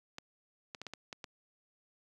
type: clicks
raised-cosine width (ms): 0.2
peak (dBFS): -25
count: 7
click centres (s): 0.184 / 0.748 / 0.816 / 0.867 / 0.936 / 1.128 / 1.242
effects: high-pass 100 Hz 12 dB/octave + 11-bit